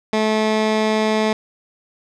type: tone with low-pass filter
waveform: 15% pulse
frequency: 216.8 Hz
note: A3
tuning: 25 cents flat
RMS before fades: -18 dBFS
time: 0.13-1.33 s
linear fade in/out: 2 ms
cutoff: 4900 Hz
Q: 0.89
effects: none